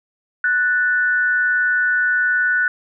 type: tone pair together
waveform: sine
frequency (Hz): 1480 / 1758.9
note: F#6 / A6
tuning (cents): 0 / -1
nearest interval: minor third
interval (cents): 299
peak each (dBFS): -15 / -23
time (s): 0.44-2.68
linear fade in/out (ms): 2
effects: none